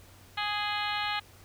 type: harmonic tone with a mistuned harmonic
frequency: 415.3 Hz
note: G#4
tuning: in tune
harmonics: 2 / 3 / 4 / 5 / 6 / 7 / 8 / 9 / 10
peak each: -34 / -36 / -37 / -38 / -39 / -39 / -40 / -41 / -41 dBFS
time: 0.37-1.2 s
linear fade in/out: 10 ms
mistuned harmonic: 7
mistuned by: +34 cents
effects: added 95 Hz sine -56 dBFS peak until 1.44 s + pink hiss -56 dBFS RMS until 1.44 s

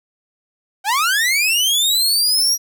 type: linear sweep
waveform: sawtooth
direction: up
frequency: 740 to 5770 Hz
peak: -11 dBFS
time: 0.84-2.58 s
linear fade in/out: 50 ms
effects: none

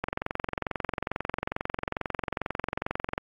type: click train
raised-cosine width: 0.5 ms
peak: -13 dBFS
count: 71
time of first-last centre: 0.04-3.179 s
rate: 22.3 Hz
effects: AAC 64 kbps

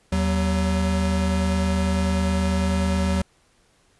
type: tone pair together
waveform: square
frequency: 79.2 / 188.37 Hz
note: D#2 / F#3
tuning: +31 / +31 cents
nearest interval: octave + minor third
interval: 1500 cents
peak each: -23 dBFS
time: 0.12-3.22 s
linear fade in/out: 5 ms
effects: pink hiss -61 dBFS RMS until 3.99 s + resampled to 24000 Hz

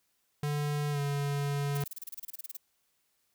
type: tone with pitch glide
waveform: square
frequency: 146.83 to 142.32 Hz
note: D3 to C#3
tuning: 0 to +46 cents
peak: -30 dBFS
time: 0.43-1.84 s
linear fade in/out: 2 ms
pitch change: -54 cents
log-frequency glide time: 0.91-0.99 s
type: noise bursts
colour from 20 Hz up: violet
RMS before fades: -40 dBFS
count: 16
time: 1.75-2.569 s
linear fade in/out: 5 ms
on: 24 ms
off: 29 ms
effects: white hiss -75 dBFS RMS until 3.34 s

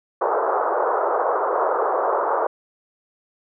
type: band-pass noise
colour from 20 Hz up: pink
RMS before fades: -21 dBFS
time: 0.21-2.47 s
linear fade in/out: 5 ms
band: 410 to 1300 Hz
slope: 48 dB/octave
effects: none

